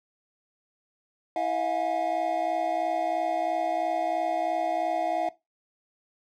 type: tone cluster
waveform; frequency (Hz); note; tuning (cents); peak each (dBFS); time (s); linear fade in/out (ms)
triangle; 327.8 / 650 / 713 / 833; E4 / E5 / F5 / G#5; -10 / -24 / +36 / +5; -34 / -28 / -26 / -33; 1.36-5.29; 2
effects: noise-tail reverb RT60 0.2 s tail -18 dB re dry